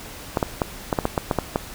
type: clicks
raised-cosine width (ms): 1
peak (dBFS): -5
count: 10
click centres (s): 0.372 / 0.428 / 0.618 / 0.928 / 0.988 / 1.054 / 1.178 / 1.312 / 1.387 / 1.559
effects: pink hiss -38 dBFS RMS until 1.74 s